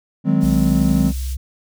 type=chord; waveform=triangle; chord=Ab dominant seventh; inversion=second; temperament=just; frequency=155.74 / 186.89 / 207.7 / 259.6 Hz; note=Eb3 / Gb3 / Ab3 / C4; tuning=+2 / +18 / 0 / -13 cents; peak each=-17 dBFS; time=0.24-1.13 s; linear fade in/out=50 ms
type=high-pass noise; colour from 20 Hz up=pink; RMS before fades=-37 dBFS; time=0.4-1.37 s; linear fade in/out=50 ms; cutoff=4300 Hz; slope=12 dB/octave
type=tone with pitch glide; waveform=sine; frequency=61.74 to 64.77 Hz; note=B1 to C2; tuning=0 to -17 cents; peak=-21 dBFS; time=0.43-1.37 s; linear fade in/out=5 ms; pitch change=+83 cents; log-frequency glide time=0.67-0.86 s
effects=none